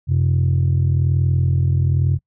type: tone pair together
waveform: sine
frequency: 91.36 / 132.4 Hz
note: F#2 / C3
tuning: -21 / +21 cents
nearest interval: tritone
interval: 642 cents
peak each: -15 dBFS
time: 0.07-2.19 s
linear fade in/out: 50 ms
effects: noise-tail reverb RT60 0.1 s tail -25 dB re dry + tanh soft clip ceiling -10 dBFS